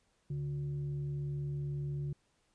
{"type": "tone with frequency modulation", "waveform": "sine", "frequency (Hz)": 143.6, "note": "D3", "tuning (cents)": -39, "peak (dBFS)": -34, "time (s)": [0.3, 2.13], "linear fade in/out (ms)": 5, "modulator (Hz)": 216, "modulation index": 0.32, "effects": ["pink hiss -74 dBFS RMS until 2.54 s", "resampled to 22050 Hz"]}